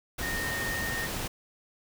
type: tone in noise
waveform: sine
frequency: 1843 Hz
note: A#6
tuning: 20 cents flat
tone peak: -32 dBFS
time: 0.22-1.07 s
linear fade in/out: 10 ms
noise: pink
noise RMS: -34 dBFS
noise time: 0.18-1.28 s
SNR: -1 dB
effects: none